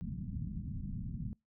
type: low-pass noise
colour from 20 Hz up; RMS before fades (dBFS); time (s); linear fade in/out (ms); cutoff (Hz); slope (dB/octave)
white; -40; 0.01-1.33; 0; 220; 48
effects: noise-tail reverb RT60 0.2 s tail -25 dB re dry

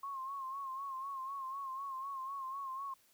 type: tone with vibrato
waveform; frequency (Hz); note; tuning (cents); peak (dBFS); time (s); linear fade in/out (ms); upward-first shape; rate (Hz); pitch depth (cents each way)
sine; 1080; C#6; -45; -39; 0.03-2.94; 5; sine; 4; 60
effects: white hiss -69 dBFS RMS until 3.13 s

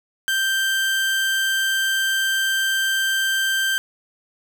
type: tone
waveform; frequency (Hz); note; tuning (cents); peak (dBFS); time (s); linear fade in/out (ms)
30% pulse; 1568; G6; 0; -16; 0.28-3.78; 0
effects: none

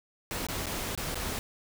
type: noise with dropouts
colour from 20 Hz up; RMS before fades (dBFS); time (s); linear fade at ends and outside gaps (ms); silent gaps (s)
pink; -34; 0.31-1.39; 0; 0.467-0.486 / 0.658-0.667 / 0.951-0.976 / 1.145-1.155
effects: none

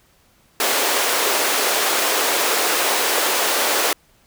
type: high-pass noise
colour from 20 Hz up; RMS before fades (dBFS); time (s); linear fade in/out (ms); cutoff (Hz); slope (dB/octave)
pink; -19; 0.6-3.93; 2; 380; 24
effects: pink hiss -57 dBFS RMS until 4.26 s

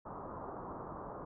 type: low-pass noise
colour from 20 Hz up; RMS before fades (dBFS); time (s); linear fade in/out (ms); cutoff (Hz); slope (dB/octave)
white; -45; 0.05-1.25; 10; 1200; 48
effects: none

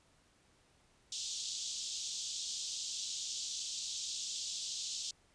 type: band-pass noise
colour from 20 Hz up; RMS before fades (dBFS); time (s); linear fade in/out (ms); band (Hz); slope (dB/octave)
white; -41; 1.12-5.11; 2; 3200 to 7400; 48
effects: pink hiss -69 dBFS RMS until 5.34 s + resampled to 22050 Hz

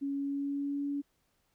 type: tone with pitch glide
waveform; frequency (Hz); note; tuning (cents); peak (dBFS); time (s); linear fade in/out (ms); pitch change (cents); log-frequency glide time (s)
sine; 278.9 to 284.1; C#4 to C#4; +11 to +43; -31; 0.01-1.02; 20; +32; 0.14-0.86
effects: pink hiss -75 dBFS RMS until 1.54 s

